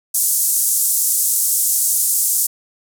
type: band-pass noise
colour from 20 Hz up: white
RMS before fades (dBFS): -17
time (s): 0.14-2.47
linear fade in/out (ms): 10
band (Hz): 7000 to 13000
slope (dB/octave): 24
effects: none